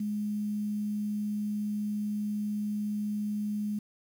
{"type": "tone with quantisation", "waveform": "sine", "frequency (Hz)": 208.8, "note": "G#3", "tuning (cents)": 10, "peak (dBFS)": -29, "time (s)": [0, 3.79], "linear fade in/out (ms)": 5, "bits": 9, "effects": []}